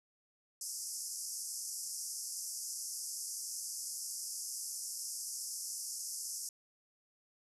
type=band-pass noise; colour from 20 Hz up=pink; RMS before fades=-42 dBFS; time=0.61-6.49 s; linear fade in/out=2 ms; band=5000 to 12000 Hz; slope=96 dB/octave; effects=none